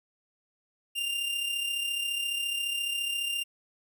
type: tone with amplitude modulation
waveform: 45% pulse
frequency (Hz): 2794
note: F7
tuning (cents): 0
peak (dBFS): -27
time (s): 0.95-3.44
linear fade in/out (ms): 20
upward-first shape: sine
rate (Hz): 34.5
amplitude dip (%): 45
effects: none